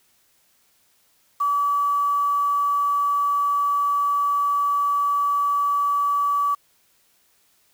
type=tone with quantisation; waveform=sine; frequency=1147 Hz; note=D6; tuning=41 cents flat; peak=-18 dBFS; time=1.4-6.55 s; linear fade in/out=10 ms; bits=7; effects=white hiss -62 dBFS RMS until 7.73 s